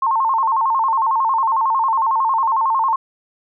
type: tone with vibrato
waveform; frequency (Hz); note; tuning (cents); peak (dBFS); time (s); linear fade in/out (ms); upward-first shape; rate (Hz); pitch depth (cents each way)
sine; 982; B5; -10; -14; 0.02-2.96; 5; square; 11; 150
effects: none